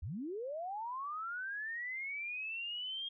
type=linear sweep; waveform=sine; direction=up; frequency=61.74 to 3253 Hz; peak=-38 dBFS; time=0.02-3.09 s; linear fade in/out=10 ms; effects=none